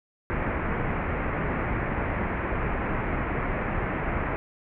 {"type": "low-pass noise", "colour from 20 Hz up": "pink", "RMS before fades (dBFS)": -28, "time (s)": [0.3, 4.36], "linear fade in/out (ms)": 0, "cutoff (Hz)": 2300, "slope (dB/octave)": 48, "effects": []}